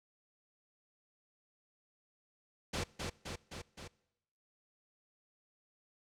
pink noise with echo, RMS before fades -36 dBFS, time 2.73-2.84 s, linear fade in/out 10 ms, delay 260 ms, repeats 4, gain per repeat -3 dB, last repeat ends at 3.88 s, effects noise-tail reverb RT60 0.9 s tail -23 dB re dry + low-pass 7000 Hz 12 dB/octave

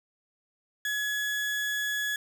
35% pulse tone, 1690 Hz, G#6, 30 cents sharp, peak -26 dBFS, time 0.85-2.16 s, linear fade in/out 2 ms, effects none

